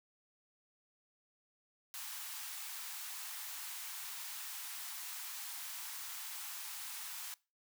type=high-pass noise; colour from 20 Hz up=white; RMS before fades=-45 dBFS; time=1.94-7.34 s; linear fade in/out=0 ms; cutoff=780 Hz; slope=48 dB/octave; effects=noise-tail reverb RT60 0.3 s tail -23 dB re dry